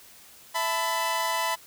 sawtooth chord, E suspended fourth, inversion none, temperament equal with one note detuned, 659.3 / 880 / 999.8 Hz, E5 / A5 / B5, 0 / 0 / +21 cents, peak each -29 / -28 / -23 dBFS, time 0.54-1.56 s, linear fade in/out 20 ms, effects white hiss -51 dBFS RMS until 1.66 s

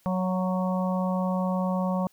harmonic tone with a mistuned harmonic, 185 Hz, F#3, in tune, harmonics 1 / 3 / 4 / 5 / 6, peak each -25 / -31 / -36 / -35 / -36 dBFS, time 0.06-2.07 s, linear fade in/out 0 ms, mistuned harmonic 4, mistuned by -20 cents, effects white hiss -63 dBFS RMS until 2.12 s

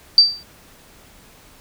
sine tone with exponential decay, 4657 Hz, D8, 15 cents flat, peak -3 dBFS, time 0.18-0.43 s, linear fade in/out 1 ms, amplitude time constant 54 ms, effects pink hiss -48 dBFS RMS until 1.6 s

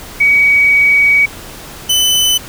sine / sawtooth tone pair in turn, 2262 / 3014 Hz, C#7 / F#7, +34 / +31 cents, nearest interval perfect fourth, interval 497 cents, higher second, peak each -6 dBFS, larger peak neither, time 0.2-1.26 / 1.89-2.38 s, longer first, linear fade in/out 10 ms, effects pink hiss -31 dBFS RMS until 2.48 s

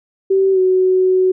sine tone with pitch glide, 385.5 to 372.2 Hz, G4 to F#4, -29 to +10 cents, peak -10 dBFS, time 0.3-1.32 s, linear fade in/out 10 ms, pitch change -61 cents, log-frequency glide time 0.52-0.59 s, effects none

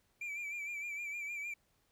triangle tone with vibrato, 2349 Hz, D7, in tune, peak -37 dBFS, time 0.21-1.54 s, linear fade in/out 5 ms, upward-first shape sine, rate 6.5 Hz, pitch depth 54 cents each way, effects pink hiss -75 dBFS RMS until 1.91 s

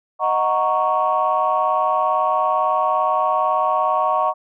sine chord, D# minor seventh, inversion none, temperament equal, 622.3 / 740 / 932.3 / 1108.7 Hz, D#5 / F#5 / A#5 / C#6, 0 / 0 / 0 / 0 cents, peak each -22 / -21 / -22 / -19 dBFS, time 0.19-4.34 s, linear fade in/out 50 ms, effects tanh soft clip ceiling -7 dBFS

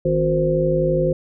harmonic tone with a mistuned harmonic, 51.91 Hz, G#1, in tune, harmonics 1 / 3 / 5 / 7 / 9 / 10, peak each -29 / -21 / -31 / -22 / -30 / -19 dBFS, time 0.05-1.13 s, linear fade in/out 5 ms, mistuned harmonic 3, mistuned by +18 cents, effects none

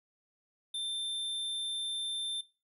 square tone, 3570 Hz, A7, 24 cents sharp, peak -35 dBFS, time 0.74-2.41 s, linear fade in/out 5 ms, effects noise-tail reverb RT60 0.3 s tail -17 dB re dry + resampled to 32000 Hz

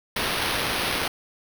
white noise with sample-and-hold, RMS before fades -26 dBFS, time 0.16-1.08 s, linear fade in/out 5 ms, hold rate 7350 Hz, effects none

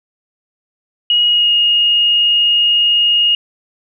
sine tone with pitch glide, 2892 to 2859 Hz, F#7 to F7, -40 to +40 cents, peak -9 dBFS, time 1.1-3.35 s, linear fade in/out 2 ms, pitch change -20 cents, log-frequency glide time 1.28-1.52 s, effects none

